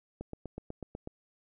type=click train; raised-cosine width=2 ms; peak=-26 dBFS; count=8; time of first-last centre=0.21-1.074 s; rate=8.1 Hz; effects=none